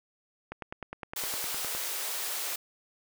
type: click train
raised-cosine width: 0.5 ms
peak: -22 dBFS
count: 13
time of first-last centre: 0.52-1.75 s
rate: 9.76 Hz
type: high-pass noise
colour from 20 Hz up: white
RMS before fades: -34 dBFS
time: 1.16-2.56 s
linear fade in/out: 5 ms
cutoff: 380 Hz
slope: 24 dB/octave
effects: none